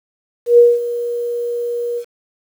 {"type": "tone with ADSR envelope", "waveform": "sine", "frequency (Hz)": 477.2, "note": "A#4", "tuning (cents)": 41, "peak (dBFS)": -3, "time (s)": [0.46, 2.05], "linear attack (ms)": 120, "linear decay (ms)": 210, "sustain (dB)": -15, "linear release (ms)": 76, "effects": ["7-bit"]}